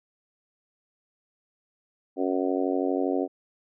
harmonic tone, 92.5 Hz, F#2, in tune, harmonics 3 / 4 / 5 / 6 / 7 / 8, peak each -27 / -29 / -31 / -33 / -34 / -35 dBFS, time 2.16-3.28 s, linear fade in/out 50 ms, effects none

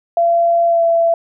sine tone with pitch glide, 681 to 670.8 Hz, F5 to E5, -44 to +30 cents, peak -10 dBFS, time 0.17-1.14 s, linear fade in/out 2 ms, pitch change -26 cents, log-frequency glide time 0.67-0.82 s, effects none

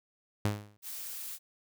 sawtooth tone with exponential decay, 103.83 Hz, G#2, in tune, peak -21 dBFS, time 0.45-0.77 s, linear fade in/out 0 ms, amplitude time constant 68 ms
blue noise, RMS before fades -41 dBFS, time 0.82-1.39 s, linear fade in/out 50 ms
effects none

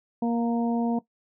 harmonic tone with a mistuned harmonic, 234.5 Hz, A#3, 11 cents sharp, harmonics 1 / 2 / 3 / 4, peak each -23 / -32 / -33 / -37 dBFS, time 0.22-0.99 s, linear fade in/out 5 ms, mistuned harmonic 4, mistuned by -20 cents, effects noise-tail reverb RT60 0.1 s tail -17 dB re dry

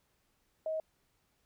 sine tone, 633 Hz, D#5, 30 cents sharp, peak -32 dBFS, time 0.66-0.8 s, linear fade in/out 2 ms, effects pink hiss -75 dBFS RMS until 1.45 s

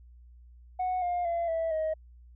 sine tone with pitch steps, 736 / 708.1 / 681.2 / 655.3 / 630.4 Hz, F#5 / F5 / F5 / E5 / D#5, -9 / +24 / -43 / -10 / +23 cents, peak -25 dBFS, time 0.79-1.94 s, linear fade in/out 10 ms, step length 230 ms, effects tanh soft clip ceiling -25 dBFS + added 60 Hz sine -50 dBFS peak until 2.35 s

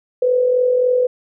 sine tone with amplitude modulation, 500 Hz, B4, 21 cents sharp, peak -10 dBFS, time 0.22-1.07 s, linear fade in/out 5 ms, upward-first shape sine, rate 43.6 Hz, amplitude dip 50%, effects none

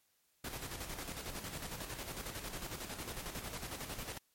pink noise with tremolo, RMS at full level -42 dBFS, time 0.44-4.18 s, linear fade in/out 5 ms, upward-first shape square, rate 11 Hz, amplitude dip 50%, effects white hiss -75 dBFS RMS until 4.34 s + MP3 64 kbps

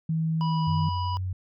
sine tone with pitch glide, 160.9 to 156.32 Hz, E3 to D#3, -42 to +8 cents, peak -23 dBFS, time 0.09-0.89 s, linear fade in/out 5 ms, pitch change -50 cents, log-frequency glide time 0.52-0.77 s
harmonic tone, 981 Hz, B5, 12 cents flat, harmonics 1 / 3 / 5, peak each -29 / -41 / -43 dBFS, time 0.41-1.17 s, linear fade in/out 0 ms
sine tone with vibrato, 92.5 Hz, F#2, in tune, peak -27 dBFS, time 0.67-1.33 s, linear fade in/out 5 ms, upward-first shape sine, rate 2.5 Hz, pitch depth 11 cents each way
effects none

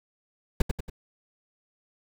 brown noise with echo, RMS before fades -19 dBFS, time 0.6-0.62 s, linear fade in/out 5 ms, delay 93 ms, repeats 3, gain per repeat -6 dB, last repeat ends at 0.899 s, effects none

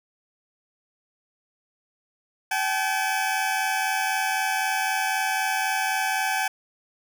20% pulse tone pair together, 769.1 / 853 Hz, G5 / G#5, -33 / +46 cents, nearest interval major second, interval 179 cents, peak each -20 / -22 dBFS, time 2.51-6.48 s, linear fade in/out 5 ms, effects none

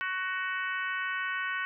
harmonic tone with a mistuned harmonic, 373.9 Hz, F#4, 18 cents sharp, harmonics 3 / 4 / 5 / 6 / 7 / 8, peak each -37 / -33 / -36 / -42 / -42 / -45 dBFS, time 0.01-1.65 s, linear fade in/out 0 ms, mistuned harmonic 3, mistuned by -17 cents, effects none

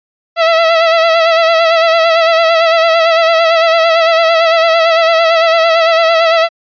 sawtooth tone with vibrato, 659.3 Hz, E5, in tune, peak -3 dBFS, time 0.36-6.49 s, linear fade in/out 50 ms, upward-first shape sine, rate 8.9 Hz, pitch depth 44 cents each way, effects resampled to 11025 Hz

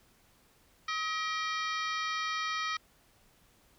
harmonic tone with a mistuned harmonic, 635 Hz, D#5, 35 cents sharp, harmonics 2 / 3 / 4 / 5 / 6 / 7 / 8 / 9, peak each -34 / -38 / -40 / -42 / -44 / -45 / -46 / -47 dBFS, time 0.88-2.77 s, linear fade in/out 5 ms, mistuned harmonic 4, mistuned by -120 cents, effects pink hiss -65 dBFS RMS until 3.78 s

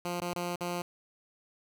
10% pulse tone with dropouts, 175.5 Hz, F3, 9 cents sharp, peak -24 dBFS, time 0.05-0.82 s, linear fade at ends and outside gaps 2 ms, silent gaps 0.204-0.217 / 0.335-0.361 / 0.558-0.608 s, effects none

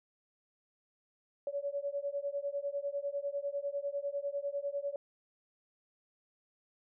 sine beating tone pair, 561 / 571 Hz, C#5 / D5, +21 / -49 cents, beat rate 10 Hz, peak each -37 / -37 dBFS, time 1.47-4.96 s, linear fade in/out 2 ms, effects none

